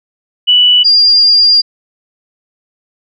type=tone pair in turn; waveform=sine; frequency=2960 / 4803 Hz; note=F#7 / D8; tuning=0 / +38 cents; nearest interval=minor sixth; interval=838 cents; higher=second; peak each=-4 dBFS; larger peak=neither; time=0.47-0.84 / 0.84-1.62 s; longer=second; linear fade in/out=20 ms; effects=none